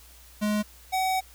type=tone pair in turn; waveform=square; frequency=210 / 754.2 Hz; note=G#3 / F#5; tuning=+19 / +33 cents; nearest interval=octave + minor seventh; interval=2214 cents; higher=second; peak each=-24 dBFS; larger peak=neither; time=0.41-0.63 / 0.92-1.21 s; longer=second; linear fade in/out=20 ms; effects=added 60 Hz sine -52 dBFS peak until 1.34 s + white hiss -53 dBFS RMS until 1.34 s